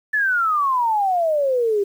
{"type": "exponential sweep", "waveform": "sine", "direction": "down", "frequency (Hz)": [1760, 392], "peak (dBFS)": -16, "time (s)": [0.13, 1.84], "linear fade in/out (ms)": 10, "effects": ["8-bit"]}